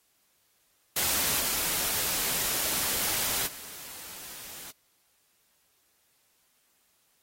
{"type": "noise with level steps", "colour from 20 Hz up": "white", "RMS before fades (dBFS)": [-27, -29, -43], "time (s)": [0.96, 4.71], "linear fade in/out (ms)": 5, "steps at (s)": [1.39, 3.46], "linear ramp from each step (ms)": 20, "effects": ["white hiss -69 dBFS RMS until 7.22 s", "AAC 48 kbps"]}